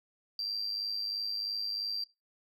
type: tone with amplitude modulation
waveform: sine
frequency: 4712 Hz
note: D8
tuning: 5 cents sharp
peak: -28 dBFS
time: 0.39-2.04 s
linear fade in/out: 2 ms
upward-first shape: sine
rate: 103 Hz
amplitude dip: 65%
effects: noise-tail reverb RT60 0.2 s tail -20 dB re dry + tanh soft clip ceiling -28 dBFS